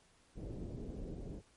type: low-pass noise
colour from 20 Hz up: pink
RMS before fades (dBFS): -44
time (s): 0.35-1.42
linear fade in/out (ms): 50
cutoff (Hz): 490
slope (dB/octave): 24
effects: pink hiss -68 dBFS RMS until 1.56 s + MP3 48 kbps